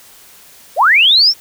sine linear sweep, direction up, 469.3 to 5588 Hz, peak -6 dBFS, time 0.76-1.34 s, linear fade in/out 50 ms, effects white hiss -42 dBFS RMS until 1.4 s

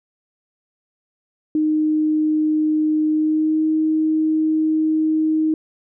sine tone with pitch glide, 308.5 to 313.5 Hz, D#4 to D#4, -15 to +13 cents, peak -15 dBFS, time 1.55-5.54 s, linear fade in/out 2 ms, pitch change +28 cents, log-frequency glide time 3.1-3.65 s, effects none

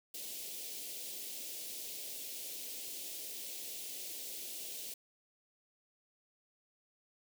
white band-stop noise, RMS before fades -44 dBFS, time 0.14-4.94 s, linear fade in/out 5 ms, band 600 to 2600 Hz, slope 24 dB/octave, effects high-pass 300 Hz 12 dB/octave

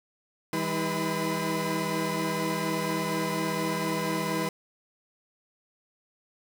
30% pulse tone cluster, 162.2 / 199.7 / 320.2 / 489.1 / 1017 Hz, E3 / G3 / D#4 / B4 / C6, -28 / +32 / +50 / -17 / -50 cents, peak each -31 dBFS, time 0.53-4.49 s, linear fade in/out 2 ms, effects 8-bit

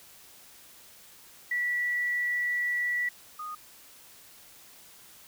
sine tone pair in turn, 1951 / 1235.1 Hz, B6 / D#6, -22 / -13 cents, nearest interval minor sixth, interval 791 cents, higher first, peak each -26 / -35 dBFS, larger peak first, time 1.51-3.09 / 3.39-3.55 s, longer first, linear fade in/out 5 ms, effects white hiss -53 dBFS RMS until 5.27 s

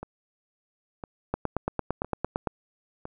two click trains, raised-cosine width 1 ms, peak -12 / -22 dBFS, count 11 / 4, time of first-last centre 1.34-2.473 / 0.03-3.054 s, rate 8.83 / 0.992 Hz, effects none

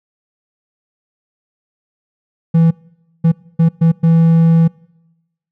triangle tone bursts at uneven times, 164.81 Hz, E3, in tune, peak -5 dBFS, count 5, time 2.54-2.71 / 3.24-3.32 / 3.59-3.69 / 3.81-3.92 / 4.03-4.68 s, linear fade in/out 10 ms, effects noise-tail reverb RT60 1.0 s tail -25 dB re dry

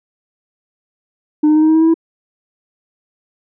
sine tone with pitch steps, 302.5 / 306 / 309.6 / 313.2 / 316.8 / 320.5 / 324.2 / 328 Hz, D#4 / D#4 / D#4 / D#4 / D#4 / E4 / E4 / E4, -49 / -29 / -9 / +11 / +31 / -49 / -29 / -9 cents, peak -5 dBFS, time 1.43-1.942 s, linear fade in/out 10 ms, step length 64 ms, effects tanh soft clip ceiling -7 dBFS

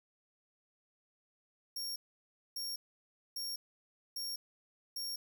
sawtooth tone bursts, 5540 Hz, F8, 15 cents flat, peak -35 dBFS, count 5, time 1.76-5.16 s, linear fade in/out 5 ms, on 200 ms, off 600 ms, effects 11-bit

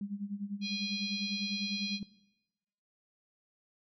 sine tone with tremolo, 202.1 Hz, G#3, 47 cents flat, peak -33 dBFS, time 0.01-2.03 s, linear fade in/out 2 ms, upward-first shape sine, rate 10 Hz, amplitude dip 85%
harmonic tone, 820 Hz, G#5, 22 cents flat, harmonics 3 / 4 / 5 / 6 / 7, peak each -40 / -43 / -38 / -49 / -51 dBFS, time 0.61-2 s, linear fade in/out 50 ms
effects noise-tail reverb RT60 1.0 s tail -20 dB re dry

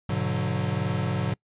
square chord, G# half-diminished seventh, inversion none, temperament equal with one note detuned, 101.57 / 123.47 / 146.83 / 185 Hz, G#2 / B2 / D3 / F#3, -38 / 0 / 0 / 0 cents, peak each -31 dBFS, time 0.09-1.34 s, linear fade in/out 5 ms, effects noise-tail reverb RT60 0.1 s tail -25 dB re dry + resampled to 8000 Hz

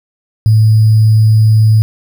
sine tone with sample-and-hold, 109.1 Hz, A2, 14 cents flat, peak -4 dBFS, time 0.46-1.82 s, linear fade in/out 0 ms, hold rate 4900 Hz, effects none

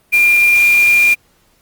sine tone in noise, 2400 Hz, D7, 37 cents sharp, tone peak -7 dBFS, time 0.12-1.15 s, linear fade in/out 20 ms, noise white, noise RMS -25 dBFS, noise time 0.12-1.15 s, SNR +15 dB, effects pink hiss -55 dBFS RMS until 1.61 s + Opus 32 kbps

